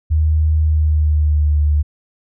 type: tone with pitch glide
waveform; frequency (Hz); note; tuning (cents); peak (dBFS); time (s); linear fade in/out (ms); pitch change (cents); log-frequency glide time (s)
sine; 77.78 to 74.4; D#2 to D2; 0 to +23; -11; 0.1-1.83; 20; -77; 0.63-1.55
effects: none